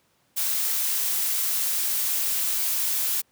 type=noise; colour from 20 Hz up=blue; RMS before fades=-25 dBFS; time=0.36-3.22 s; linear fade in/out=20 ms; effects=pink hiss -66 dBFS RMS until 3.31 s + high-pass 100 Hz 12 dB/octave